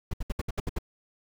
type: noise bursts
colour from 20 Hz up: brown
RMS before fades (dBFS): -29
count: 8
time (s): 0.11-0.787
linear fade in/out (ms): 5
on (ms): 26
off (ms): 67
effects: none